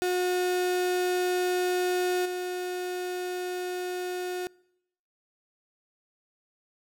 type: tone with level steps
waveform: 35% pulse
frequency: 361.9 Hz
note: F#4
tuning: 38 cents flat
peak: -23 / -29 dBFS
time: 0.02-4.47 s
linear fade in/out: 0 ms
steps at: 2.25 s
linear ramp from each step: 10 ms
effects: noise-tail reverb RT60 0.8 s tail -25 dB re dry